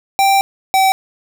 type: tone pair in turn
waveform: square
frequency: 784 / 767.9 Hz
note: G5 / G5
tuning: 0 / -36 cents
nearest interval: unison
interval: 36 cents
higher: first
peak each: -10 dBFS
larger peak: neither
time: 0.19-0.41 / 0.74-0.92 s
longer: first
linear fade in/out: 0 ms
effects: none